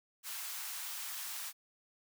white high-pass noise, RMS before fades -42 dBFS, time 0.23-1.53 s, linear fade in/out 50 ms, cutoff 830 Hz, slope 24 dB/octave, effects none

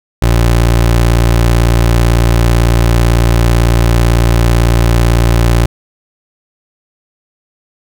25% pulse tone, 58 Hz, A#1, 8 cents flat, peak -3 dBFS, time 0.22-5.66 s, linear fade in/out 5 ms, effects none

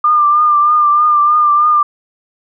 sine tone with vibrato, 1198 Hz, D6, 34 cents sharp, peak -7 dBFS, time 0.04-1.83 s, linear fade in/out 5 ms, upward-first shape triangle, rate 3.2 Hz, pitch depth 40 cents each way, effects none

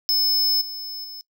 square tone with level steps, 5220 Hz, E8, 18 cents flat, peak -18 / -31 / -35 dBFS, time 0.09-1.21 s, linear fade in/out 0 ms, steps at 0.61 / 1.04 s, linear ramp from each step 5 ms, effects noise-tail reverb RT60 0.1 s tail -20 dB re dry

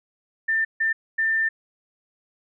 sine tone bursts at uneven times, 1791 Hz, A6, 30 cents sharp, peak -19 dBFS, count 3, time 0.48-0.65 / 0.8-0.93 / 1.18-1.49 s, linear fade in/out 10 ms, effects none

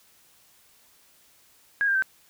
sine tone with pitch steps, 1641 / 1593.4 / 1547.1 Hz, G#6 / G6 / G6, -21 / +28 / -23 cents, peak -20 dBFS, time 1.81-2.023 s, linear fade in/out 0 ms, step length 71 ms, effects white hiss -59 dBFS RMS until 2.29 s

